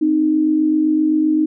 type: tone pair together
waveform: sine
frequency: 261.6 / 309.3 Hz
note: C4 / D#4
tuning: 0 / -10 cents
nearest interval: minor third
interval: 290 cents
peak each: -21 / -13 dBFS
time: 0.01-1.46 s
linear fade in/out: 10 ms
effects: none